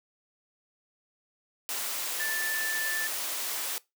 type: tone in noise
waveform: sine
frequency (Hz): 1760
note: A6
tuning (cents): 0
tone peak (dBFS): -30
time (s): 2.2-3.07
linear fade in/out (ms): 0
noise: white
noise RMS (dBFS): -33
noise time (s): 1.69-3.78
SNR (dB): 0
effects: noise-tail reverb RT60 0.2 s tail -21 dB re dry + high-pass 400 Hz 12 dB/octave